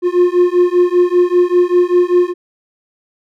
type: beating tone pair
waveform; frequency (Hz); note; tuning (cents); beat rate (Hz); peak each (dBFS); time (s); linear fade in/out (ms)
triangle; 353.3 / 358.4; F4 / F4; +20 / +45; 5.1; -10; 0.02-2.34; 50
effects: none